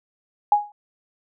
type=tone with exponential decay; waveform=sine; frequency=829 Hz; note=G#5; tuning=3 cents flat; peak=-9 dBFS; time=0.52-0.72 s; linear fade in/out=2 ms; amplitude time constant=43 ms; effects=none